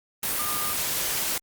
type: tone in noise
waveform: sine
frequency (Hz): 1210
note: D#6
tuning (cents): -49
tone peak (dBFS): -31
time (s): 0.39-0.73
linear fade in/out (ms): 2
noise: white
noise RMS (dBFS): -27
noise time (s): 0.23-1.38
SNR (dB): -7
effects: Opus 32 kbps